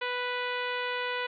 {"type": "tone", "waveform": "10% pulse", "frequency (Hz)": 493.9, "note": "B4", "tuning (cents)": 0, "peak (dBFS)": -21, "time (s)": [0.01, 1.27], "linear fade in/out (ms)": 10, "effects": ["resampled to 11025 Hz"]}